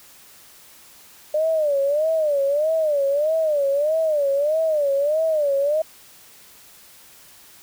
sine tone with vibrato, 597 Hz, D5, 28 cents sharp, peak -17 dBFS, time 1.34-5.82 s, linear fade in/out 5 ms, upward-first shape sine, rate 1.6 Hz, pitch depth 140 cents each way, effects white hiss -48 dBFS RMS until 7.62 s

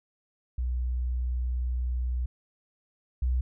sine tone pair in turn, 61.74 / 62.64 Hz, B1 / B1, 0 / +25 cents, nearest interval unison, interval 25 cents, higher second, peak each -26 / -23 dBFS, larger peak second, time 0.58-2.26 / 3.22-3.41 s, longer first, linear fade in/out 5 ms, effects none

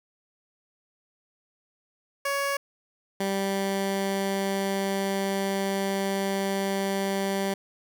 15% pulse tone pair in turn, 559 / 195.54 Hz, C#5 / G3, +14 / -4 cents, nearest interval octave + tritone, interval 1818 cents, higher first, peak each -19 dBFS, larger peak neither, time 2.25-2.57 / 3.2-7.54 s, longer second, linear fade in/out 5 ms, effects none

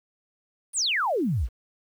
sine exponential sweep, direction down, 9956 to 46.25 Hz, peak -22 dBFS, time 0.73-1.49 s, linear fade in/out 50 ms, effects 9-bit

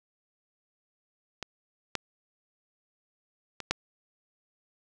clicks, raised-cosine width 0.2 ms, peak -17 / -11 / -19 / -8 dBFS, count 4, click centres 1.427 / 1.953 / 3.603 / 3.71 s, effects none

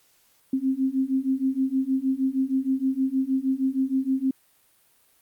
sine beating tone pair, 261.6 / 268 Hz, C4 / C4, 0 / +42 cents, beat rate 6.4 Hz, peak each -25 / -24 dBFS, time 0.53-4.31 s, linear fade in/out 5 ms, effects white hiss -62 dBFS RMS until 5.21 s + Opus 48 kbps

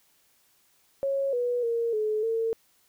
sine tone with pitch steps, 549 / 487.4 / 464.9 / 429.1 / 452.7 Hz, C#5 / B4 / A#4 / A4 / A4, -17 / -23 / -5 / -43 / +49 cents, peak -24 dBFS, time 1.03-2.53 s, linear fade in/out 0 ms, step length 300 ms, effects white hiss -65 dBFS RMS until 2.88 s

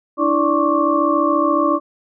sine tone cluster, 293.5 / 327.8 / 583 / 1086 / 1153 Hz, D4 / E4 / D5 / C#6 / D6, -1 / -10 / -13 / -36 / -32 cents, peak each -20 dBFS, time 0.17-1.8 s, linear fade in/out 50 ms, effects none

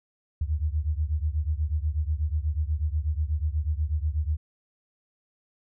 sine beating tone pair, 73.42 / 81.62 Hz, D2 / E2, 0 / -17 cents, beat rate 8.2 Hz, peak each -26 / -28 dBFS, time 0.41-4.37 s, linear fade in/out 5 ms, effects none

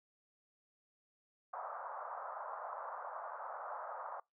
white band-pass noise, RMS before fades -45 dBFS, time 1.53-4.2 s, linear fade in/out 5 ms, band 570 to 1300 Hz, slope 48 dB/octave, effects noise-tail reverb RT60 0.2 s tail -25 dB re dry

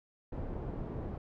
pink low-pass noise, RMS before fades -39 dBFS, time 0.32-1.18 s, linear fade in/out 5 ms, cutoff 570 Hz, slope 12 dB/octave, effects none

